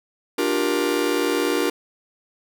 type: chord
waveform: 45% pulse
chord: G minor seventh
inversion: second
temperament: just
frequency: 294 / 352.8 / 392 / 470.4 Hz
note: D4 / F4 / G4 / Bb4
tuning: +2 / +18 / 0 / +16 cents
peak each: -25 / -25 / -26 / -25 dBFS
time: 0.38-1.7 s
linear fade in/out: 5 ms
effects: none